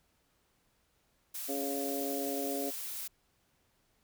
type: noise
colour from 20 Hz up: blue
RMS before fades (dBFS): -40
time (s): 1.34-3.08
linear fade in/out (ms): 10
type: harmonic tone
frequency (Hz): 139.2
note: C#3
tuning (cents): +8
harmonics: 2 / 3 / 4 / 5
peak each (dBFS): -37 / -39 / -40 / -41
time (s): 1.48-2.71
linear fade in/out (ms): 20
effects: pink hiss -73 dBFS RMS until 4.03 s